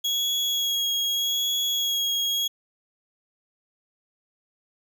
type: tone with vibrato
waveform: 35% pulse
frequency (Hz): 3322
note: G#7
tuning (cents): 0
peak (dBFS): -21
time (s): 0.04-2.48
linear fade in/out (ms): 10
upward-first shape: sine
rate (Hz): 0.82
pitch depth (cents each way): 17
effects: none